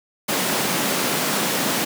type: high-pass noise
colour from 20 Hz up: pink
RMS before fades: -22 dBFS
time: 0.28-1.85 s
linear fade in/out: 10 ms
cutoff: 170 Hz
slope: 24 dB/octave
effects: none